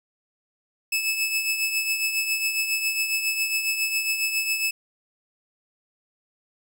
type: tone with tremolo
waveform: sawtooth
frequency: 2608 Hz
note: E7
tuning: 19 cents flat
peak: -17 dBFS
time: 0.92-4.71 s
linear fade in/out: 5 ms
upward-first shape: triangle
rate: 7.3 Hz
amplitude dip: 60%
effects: none